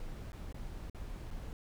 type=noise with dropouts; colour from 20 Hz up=brown; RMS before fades=-43 dBFS; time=0-1.53 s; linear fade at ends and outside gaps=1 ms; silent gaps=0.32-0.33 / 0.526-0.544 / 0.898-0.947 / 1.306-1.31 s; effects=none